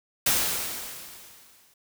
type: noise with exponential decay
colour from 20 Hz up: white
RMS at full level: -21 dBFS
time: 0.26-1.74 s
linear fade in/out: 5 ms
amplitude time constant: 320 ms
effects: none